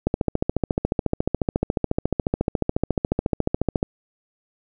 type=click train; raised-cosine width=2 ms; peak=-6 dBFS; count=54; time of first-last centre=0.07-3.829 s; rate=14.1 Hz; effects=none